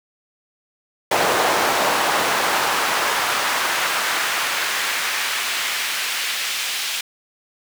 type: noise with high-pass filter sweep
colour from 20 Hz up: brown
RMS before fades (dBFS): -21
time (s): 1.11-7.01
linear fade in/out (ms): 5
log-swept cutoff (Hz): 650 to 2900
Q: 1
effects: none